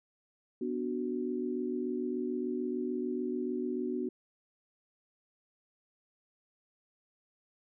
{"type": "chord", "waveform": "sine", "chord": "B minor", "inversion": "none", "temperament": "equal", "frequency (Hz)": [246.9, 293.7, 370], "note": ["B3", "D4", "F#4"], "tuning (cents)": [0, 0, 0], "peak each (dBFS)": [-35, -38, -35], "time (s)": [0.61, 4.09], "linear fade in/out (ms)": 5, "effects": []}